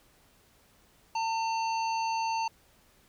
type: harmonic tone with a mistuned harmonic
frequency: 900 Hz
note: A5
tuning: 39 cents sharp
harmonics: 1 / 3 / 5 / 7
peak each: -28 / -38 / -42 / -45 dBFS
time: 1.15-2.48 s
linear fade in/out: 5 ms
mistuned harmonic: 7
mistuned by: -33 cents
effects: pink hiss -63 dBFS RMS until 3.08 s